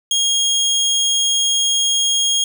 25% pulse tone, 3265 Hz, G#7, 30 cents flat, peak -11 dBFS, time 0.11-2.44 s, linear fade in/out 2 ms, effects none

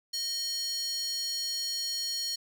square tone with high-pass filter, 622.3 Hz, D#5, in tune, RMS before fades -33 dBFS, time 0.13-2.36 s, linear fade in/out 10 ms, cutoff 4700 Hz, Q 6.9, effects none

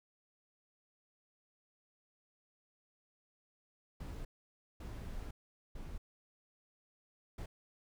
brown noise bursts at uneven times, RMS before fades -44 dBFS, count 4, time 4-4.25 / 4.8-5.31 / 5.75-5.98 / 7.38-7.46 s, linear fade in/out 5 ms, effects none

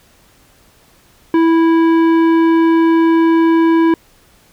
sine tone with tanh clipping, 328.8 Hz, E4, 4 cents flat, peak -10 dBFS, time 1.34-3.94 s, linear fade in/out 2 ms, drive 13 dB, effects pink hiss -50 dBFS RMS until 4.52 s

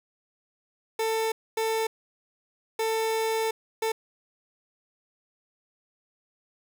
30% pulse tone bursts at uneven times, 445.3 Hz, A4, 21 cents sharp, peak -22 dBFS, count 4, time 0.99-1.32 / 1.57-1.87 / 2.79-3.51 / 3.82-3.92 s, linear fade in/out 5 ms, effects none

